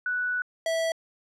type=tone pair in turn; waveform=sine / square; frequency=1480 / 654.9 Hz; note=F#6 / E5; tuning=0 / -11 cents; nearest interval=octave + major second; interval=1411 cents; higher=first; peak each=-25 dBFS; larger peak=neither; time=0.06-0.42 / 0.66-0.92 s; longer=first; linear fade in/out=2 ms; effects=low-pass 9000 Hz 12 dB/octave